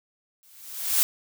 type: noise with exponential growth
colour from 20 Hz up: blue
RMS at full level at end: -18 dBFS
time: 0.43-1.03 s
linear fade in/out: 0 ms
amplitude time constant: 130 ms
effects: none